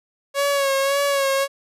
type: tone with vibrato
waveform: sawtooth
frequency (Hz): 554.4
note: C#5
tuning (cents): 0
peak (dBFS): -14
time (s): 0.34-1.48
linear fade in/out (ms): 50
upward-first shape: sine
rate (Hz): 1.8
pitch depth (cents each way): 40
effects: resampled to 32000 Hz